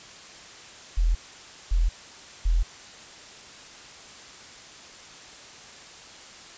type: tone bursts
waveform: sine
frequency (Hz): 41.43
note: E1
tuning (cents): +9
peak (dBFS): -18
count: 3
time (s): 0.97-2.63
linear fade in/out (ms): 10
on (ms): 180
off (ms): 560
effects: white hiss -45 dBFS RMS until 6.57 s + resampled to 16000 Hz